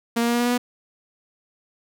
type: tone with pitch steps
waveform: sawtooth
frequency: 233.1 / 235.1 / 237.2 / 239.2 / 241.3 / 243.4 / 245.5 Hz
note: A#3 / A#3 / A#3 / A#3 / B3 / B3 / B3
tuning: 0 / +15 / +30 / +45 / -40 / -25 / -10 cents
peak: -15 dBFS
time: 0.16-0.58 s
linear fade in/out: 10 ms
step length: 60 ms
effects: none